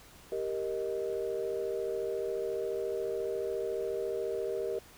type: chord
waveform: sine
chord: Eb major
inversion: first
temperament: equal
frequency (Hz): 392 / 466.2 / 622.3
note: G4 / Bb4 / Eb5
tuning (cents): 0 / 0 / 0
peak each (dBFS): -34 / -34 / -38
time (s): 0.32-4.79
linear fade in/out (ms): 2
effects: tanh soft clip ceiling -23 dBFS + pink hiss -55 dBFS RMS until 4.97 s